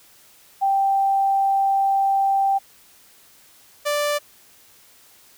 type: tone pair in turn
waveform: sine / sawtooth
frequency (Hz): 784 / 587.3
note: G5 / D5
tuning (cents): 0 / 0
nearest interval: perfect fourth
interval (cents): 500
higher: first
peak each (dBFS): -16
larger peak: neither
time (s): 0.61-2.59 / 3.85-4.19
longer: first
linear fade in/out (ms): 20
effects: white hiss -52 dBFS RMS until 5.37 s